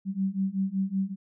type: beating tone pair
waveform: sine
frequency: 190 / 195.3 Hz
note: F#3 / G3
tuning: +46 / -6 cents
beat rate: 5.3 Hz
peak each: -29 / -28 dBFS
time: 0.05-1.16 s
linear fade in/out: 50 ms
effects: none